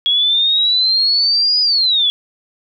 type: exponential two-way sweep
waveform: sine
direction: up then down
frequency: 3322 to 4978 to 3341 Hz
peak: -11 dBFS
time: 0.06-2.1 s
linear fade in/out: 0 ms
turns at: 1.61 s
effects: none